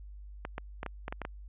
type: clicks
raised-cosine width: 0.5 ms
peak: -21 dBFS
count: 8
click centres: 0.451 / 0.581 / 0.831 / 0.863 / 1.081 / 1.125 / 1.217 / 1.251 s
effects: added 50 Hz sine -44 dBFS peak until 1.48 s + resampled to 8000 Hz